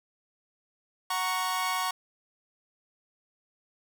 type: chord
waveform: sawtooth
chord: F# major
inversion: none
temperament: equal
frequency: 740 / 932.3 / 1108.7 Hz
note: F#5 / A#5 / C#6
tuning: 0 / 0 / 0 cents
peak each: -30 / -30 / -26 dBFS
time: 1.1-1.91 s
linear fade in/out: 5 ms
effects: none